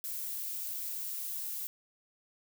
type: noise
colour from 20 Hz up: violet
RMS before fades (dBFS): -38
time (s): 0.04-1.67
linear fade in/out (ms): 0
effects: none